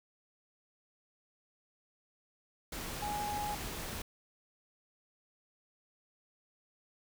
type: tone in noise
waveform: sine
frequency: 830.6 Hz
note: G#5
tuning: in tune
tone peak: -35 dBFS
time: 3.02-3.55 s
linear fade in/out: 5 ms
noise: pink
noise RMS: -41 dBFS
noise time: 2.72-4.02 s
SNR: +3 dB
effects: none